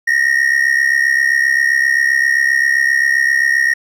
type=ring-modulated tone; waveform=triangle; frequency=1866 Hz; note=A#6; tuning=1 cent sharp; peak=-6 dBFS; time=0.07-3.74 s; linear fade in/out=10 ms; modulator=33.8 Hz; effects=none